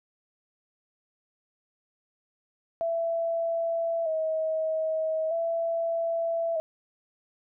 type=tone with vibrato; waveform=sine; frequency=651 Hz; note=E5; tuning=22 cents flat; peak=-25 dBFS; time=2.81-6.6 s; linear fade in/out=0 ms; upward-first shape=square; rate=0.4 Hz; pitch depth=41 cents each way; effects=none